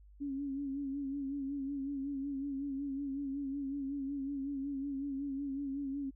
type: tone with vibrato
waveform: sine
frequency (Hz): 277.2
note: C#4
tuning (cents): 0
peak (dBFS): -35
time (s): 0.2-6.11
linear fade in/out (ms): 20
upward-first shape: sine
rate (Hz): 5.4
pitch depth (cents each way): 57
effects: added 50 Hz sine -55 dBFS peak until 6.15 s